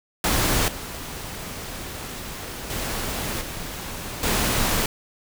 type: noise with level steps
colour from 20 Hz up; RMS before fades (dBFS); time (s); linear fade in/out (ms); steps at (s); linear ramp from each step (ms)
pink; -21 / -34 / -28 / -33 / -22; 0.24-4.86; 2; 0.68 / 2.7 / 3.41 / 4.23; 2
effects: none